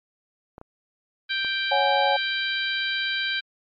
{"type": "clicks", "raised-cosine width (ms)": 1, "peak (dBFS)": -26, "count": 3, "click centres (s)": [0.581, 0.614, 1.447]}
{"type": "harmonic tone", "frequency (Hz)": 784, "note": "G5", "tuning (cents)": 0, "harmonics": [2, 3, 4, 5, 6], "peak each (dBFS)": [-27, -31, -30, -30, -38], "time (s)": [1.29, 3.41], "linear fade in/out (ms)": 20}
{"type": "chord", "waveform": "sine", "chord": "C# suspended fourth", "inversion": "none", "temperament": "just", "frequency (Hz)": [554.4, 739.2, 831.5], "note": ["C#5", "F#5", "G#5"], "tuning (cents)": [0, -2, 2], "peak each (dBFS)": [-24, -25, -22], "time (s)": [1.71, 2.17], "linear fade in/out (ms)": 10}
{"effects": ["MP3 48 kbps"]}